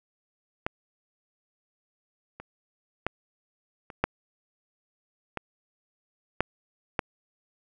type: clicks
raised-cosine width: 0.5 ms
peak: -12 / -25 / -11 / -26 / -7 / -16 / -7 / -9 dBFS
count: 8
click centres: 0.665 / 2.4 / 3.066 / 3.902 / 4.04 / 5.373 / 6.406 / 6.992 s
effects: none